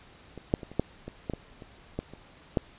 clicks, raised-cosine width 2 ms, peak -27 / -9 / -26 / -30 / -10 / -24 / -17 / -19 / -30 / -17 / -30 / -10 dBFS, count 12, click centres 0.377 / 0.539 / 0.632 / 0.716 / 0.796 / 1.08 / 1.298 / 1.336 / 1.622 / 1.99 / 2.136 / 2.572 s, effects pink hiss -54 dBFS RMS until 2.78 s + resampled to 8000 Hz

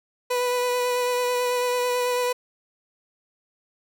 30% pulse tone with vibrato, 493.9 Hz, B4, in tune, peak -19 dBFS, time 0.3-2.33 s, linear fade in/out 10 ms, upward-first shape sine, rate 9.1 Hz, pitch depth 16 cents each way, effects none

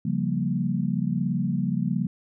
sine chord, G half-diminished seventh, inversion second, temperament equal, 138.59 / 174.61 / 196 / 233.1 Hz, Db3 / F3 / G3 / Bb3, 0 / 0 / 0 / 0 cents, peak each -29 / -27 / -28 / -29 dBFS, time 0.05-2.07 s, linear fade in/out 5 ms, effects none

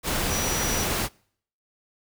sine tone in noise, 5850 Hz, F#8, 21 cents flat, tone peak -30 dBFS, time 0.28-0.87 s, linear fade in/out 50 ms, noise pink, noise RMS -26 dBFS, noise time 0.03-1.09 s, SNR -7 dB, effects noise-tail reverb RT60 0.6 s tail -26 dB re dry

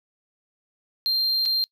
triangle tone with dropouts, 4178 Hz, C8, 3 cents flat, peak -19 dBFS, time 1.06-1.64 s, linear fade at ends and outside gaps 0 ms, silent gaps 1.454-1.459 s, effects noise-tail reverb RT60 0.1 s tail -25 dB re dry

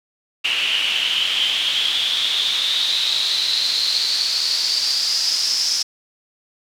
pink noise with band-pass filter sweep, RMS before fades -20 dBFS, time 0.44-5.83 s, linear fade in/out 10 ms, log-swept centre 2800 to 5300 Hz, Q 8.9, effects none

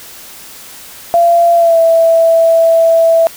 sine tone with pitch glide, 684 to 659.9 Hz, F5 to E5, -36 to +2 cents, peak -5 dBFS, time 1.14-3.27 s, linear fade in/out 0 ms, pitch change -62 cents, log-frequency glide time 1.55-1.78 s, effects white hiss -33 dBFS RMS until 3.36 s

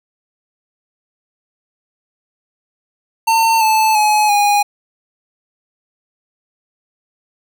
square tone with pitch steps, 903 / 874.8 / 847.4 / 820.9 Hz, A5 / A5 / G#5 / G#5, +45 / -10 / +35 / -20 cents, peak -11 dBFS, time 3.27-4.63 s, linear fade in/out 10 ms, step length 340 ms, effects none

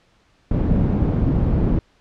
white low-pass noise, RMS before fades -18 dBFS, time 0.51-1.79 s, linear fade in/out 2 ms, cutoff 180 Hz, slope 12 dB/octave, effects pink hiss -59 dBFS RMS until 2 s + low-pass 5000 Hz 12 dB/octave

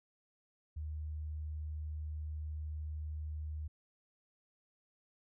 sine tone, 76.6 Hz, D#2, 27 cents flat, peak -38 dBFS, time 0.76-3.68 s, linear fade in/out 10 ms, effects none

